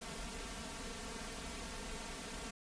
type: noise with comb filter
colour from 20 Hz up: pink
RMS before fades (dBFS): -45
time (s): 0.01-2.51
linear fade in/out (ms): 10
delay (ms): 4.4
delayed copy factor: +0.9
effects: resampled to 22050 Hz